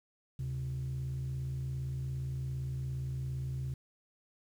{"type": "tone pair together", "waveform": "sine", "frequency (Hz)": [73.41, 130.81], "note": ["D2", "C3"], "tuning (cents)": [0, 0], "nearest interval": "minor seventh", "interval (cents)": 1000, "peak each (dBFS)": [-39, -33], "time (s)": [0.39, 3.74], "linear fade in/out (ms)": 5, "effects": ["tanh soft clip ceiling -31 dBFS", "10-bit"]}